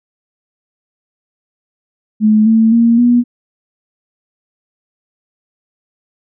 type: tone with pitch steps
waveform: sine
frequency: 214.8 / 223.4 / 232.4 / 241.7 Hz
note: A3 / A3 / A#3 / B3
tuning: -41 / +27 / -5 / -37 cents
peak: -6 dBFS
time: 2.2-3.24 s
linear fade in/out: 50 ms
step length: 260 ms
effects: none